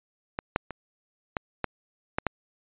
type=clicks; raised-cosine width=0.5 ms; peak=-14 / -8 / -20 / -12 / -11 / -10 / -9 dBFS; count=7; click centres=0.389 / 0.561 / 0.707 / 1.368 / 1.643 / 2.185 / 2.267 s; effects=resampled to 8000 Hz